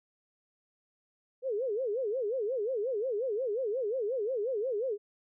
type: tone with vibrato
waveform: sine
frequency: 466 Hz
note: A#4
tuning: 1 cent flat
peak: -29 dBFS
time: 1.42-4.98 s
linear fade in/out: 50 ms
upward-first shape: sine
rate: 5.6 Hz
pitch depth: 250 cents each way
effects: none